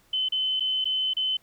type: tone with dropouts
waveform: sine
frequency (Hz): 3046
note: F#7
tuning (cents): +50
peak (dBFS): -23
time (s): 0.13-1.37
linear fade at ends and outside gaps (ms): 5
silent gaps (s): 0.287-0.321 / 0.598-0.605 / 0.844-0.854 / 1.136-1.167
effects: pink hiss -62 dBFS RMS until 1.42 s